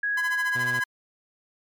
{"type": "tone with pitch glide", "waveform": "sine", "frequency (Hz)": [1661.2, 1650.7], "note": ["G#6", "G#6"], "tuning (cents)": [0, -11], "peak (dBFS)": -23, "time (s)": [0.03, 0.84], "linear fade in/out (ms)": 5, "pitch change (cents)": -11, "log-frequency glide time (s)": [0.26, 0.56]}
{"type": "tone with tremolo", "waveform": "sawtooth", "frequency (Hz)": 1014, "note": "B5", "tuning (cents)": 45, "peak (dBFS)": -25, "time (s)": [0.17, 0.84], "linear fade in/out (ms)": 5, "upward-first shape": "sine", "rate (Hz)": 14, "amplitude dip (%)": 85}
{"type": "tone", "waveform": "sawtooth", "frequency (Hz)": 123.47, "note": "B2", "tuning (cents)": 0, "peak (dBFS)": -29, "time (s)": [0.55, 0.8], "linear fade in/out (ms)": 10}
{"effects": ["MP3 96 kbps"]}